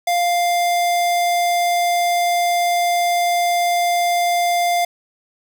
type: tone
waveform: square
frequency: 699 Hz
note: F5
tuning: 1 cent sharp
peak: -16 dBFS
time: 0.07-4.85 s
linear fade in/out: 5 ms
effects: 7-bit